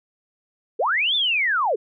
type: linear two-way sweep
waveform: sine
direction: up then down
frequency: 370 to 3599 to 370 Hz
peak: -18 dBFS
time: 0.79-1.76 s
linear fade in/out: 10 ms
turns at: 1.15 s
effects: none